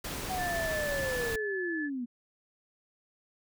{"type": "noise", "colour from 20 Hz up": "pink", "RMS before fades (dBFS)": -37, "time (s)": [0.04, 1.36], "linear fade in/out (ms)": 5}
{"type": "linear sweep", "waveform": "sine", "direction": "down", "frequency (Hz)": [757, 233.1], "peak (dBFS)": -32, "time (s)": [0.29, 2.06], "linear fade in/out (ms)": 20}
{"type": "tone with pitch glide", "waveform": "sine", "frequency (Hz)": [1760, 1728.8], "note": ["A6", "A6"], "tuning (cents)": [0, -31], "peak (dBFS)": -34, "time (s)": [0.37, 1.9], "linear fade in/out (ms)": 50, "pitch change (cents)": -31, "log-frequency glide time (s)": [0.5, 1.53]}
{"effects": []}